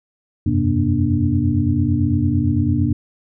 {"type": "tone cluster", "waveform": "sine", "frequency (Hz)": [88.5, 97.4, 129.6, 238.8, 294.8], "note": ["F2", "G2", "C3", "A#3", "D4"], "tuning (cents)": [23, -11, -16, 42, 7], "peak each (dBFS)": -21, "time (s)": [0.46, 2.93], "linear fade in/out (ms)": 5, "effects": []}